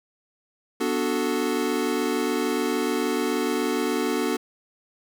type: chord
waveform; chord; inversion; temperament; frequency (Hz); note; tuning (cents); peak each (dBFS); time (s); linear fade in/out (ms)
square; B minor seventh; none; equal; 246.9 / 293.7 / 370 / 440; B3 / D4 / F#4 / A4; 0 / 0 / 0 / 0; -29; 0.8-4.37; 10
effects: 10-bit